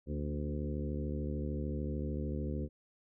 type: harmonic tone with a mistuned harmonic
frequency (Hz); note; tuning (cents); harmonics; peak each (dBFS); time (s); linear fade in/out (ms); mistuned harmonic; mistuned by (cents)
73.42; D2; 0; 1 / 2 / 3 / 4 / 5 / 6 / 7; -37 / -40 / -41 / -44 / -45 / -48 / -47; 0.06-2.69; 50; 3; +44
effects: none